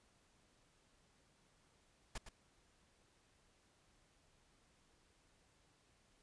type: noise with echo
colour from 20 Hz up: pink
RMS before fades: -44 dBFS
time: 2.15-2.18 s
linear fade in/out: 5 ms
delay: 110 ms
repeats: 1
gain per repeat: -9 dB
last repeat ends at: 2.29 s
effects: pink hiss -73 dBFS RMS until 6.22 s + resampled to 22050 Hz